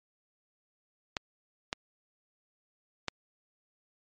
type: clicks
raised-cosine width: 0.2 ms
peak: -13 dBFS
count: 3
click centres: 1.168 / 1.729 / 3.083 s
effects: low-pass 7000 Hz 12 dB/octave + MP3 48 kbps